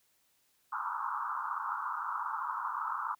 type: band-pass noise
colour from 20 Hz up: white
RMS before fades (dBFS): -36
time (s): 0.72-3.15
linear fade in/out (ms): 10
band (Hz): 870 to 1400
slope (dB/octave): 96
effects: white hiss -72 dBFS RMS until 3.19 s